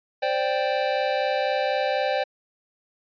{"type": "chord", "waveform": "square", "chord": "C suspended second", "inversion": "none", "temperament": "equal", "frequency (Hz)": [523.3, 587.3, 784], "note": ["C5", "D5", "G5"], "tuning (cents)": [0, 0, 0], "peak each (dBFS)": -27, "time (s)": [0.22, 2.24], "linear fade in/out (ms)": 10, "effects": ["resampled to 11025 Hz"]}